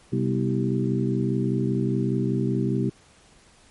harmonic tone with a mistuned harmonic, 65 Hz, C2, 11 cents flat, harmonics 2 / 3 / 4 / 5 / 6, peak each -25 / -27 / -28 / -29 / -30 dBFS, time 0.12-2.9 s, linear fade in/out 10 ms, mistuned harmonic 4, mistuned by -93 cents, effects pink hiss -55 dBFS RMS until 3.7 s + MP3 48 kbps

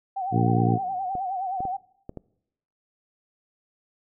sine tone with vibrato, 754 Hz, F#5, 32 cents sharp, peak -26 dBFS, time 0.16-1.77 s, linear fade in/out 10 ms, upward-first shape sine, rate 9.6 Hz, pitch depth 81 cents each way
harmonic tone, 58.27 Hz, A#1, in tune, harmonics 2 / 3 / 4 / 5 / 6 / 7 / 8, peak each -22 / -25 / -27 / -28 / -30 / -33 / -35 dBFS, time 0.31-0.79 s, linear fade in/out 50 ms
clicks, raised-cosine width 2 ms, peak -22 dBFS, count 5, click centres 1.153 / 1.605 / 1.653 / 2.094 / 2.173 s
effects noise-tail reverb RT60 0.8 s tail -23 dB re dry

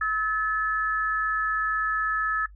sine tone pair together, 1293.1 / 1729 Hz, E6 / A6, -34 / -31 cents, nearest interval perfect fourth, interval 503 cents, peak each -26 / -25 dBFS, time 0.01-2.46 s, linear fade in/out 5 ms, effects noise-tail reverb RT60 0.1 s tail -18 dB re dry + added 50 Hz sine -45 dBFS peak until 2.55 s

